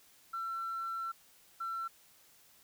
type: tone bursts at uneven times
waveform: sine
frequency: 1348 Hz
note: E6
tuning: 38 cents sharp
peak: -34 dBFS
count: 2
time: 0.33-1.12 / 1.6-1.88 s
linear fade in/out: 10 ms
effects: tanh soft clip ceiling -32 dBFS + white hiss -63 dBFS RMS until 2.63 s